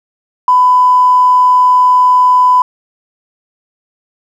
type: tone with tanh clipping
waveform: triangle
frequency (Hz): 1000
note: B5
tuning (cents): +21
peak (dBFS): -4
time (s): 0.48-2.62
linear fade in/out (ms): 2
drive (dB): 2
effects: none